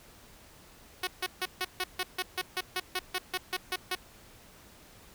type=tone bursts; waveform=5% pulse; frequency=368.3 Hz; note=F#4; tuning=8 cents flat; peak=-18 dBFS; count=16; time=1.03-3.952 s; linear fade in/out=5 ms; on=42 ms; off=150 ms; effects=pink hiss -55 dBFS RMS until 5.14 s